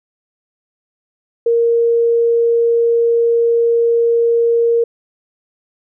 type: tone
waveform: sine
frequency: 466.2 Hz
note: A#4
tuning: in tune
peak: -10 dBFS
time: 1.46-4.84 s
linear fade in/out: 5 ms
effects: none